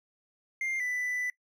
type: tone pair in turn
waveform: triangle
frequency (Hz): 2106 / 1987.8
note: C7 / B6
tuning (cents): +11 / +11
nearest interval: minor second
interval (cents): 100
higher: first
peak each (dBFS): -28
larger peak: neither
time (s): 0.61-0.8 / 0.8-1.3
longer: second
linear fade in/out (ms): 2
effects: noise-tail reverb RT60 0.1 s tail -20 dB re dry